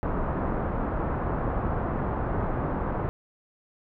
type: low-pass noise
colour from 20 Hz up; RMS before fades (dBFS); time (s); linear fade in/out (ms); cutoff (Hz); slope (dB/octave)
pink; -28; 0.03-3.09; 0; 1300; 24
effects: none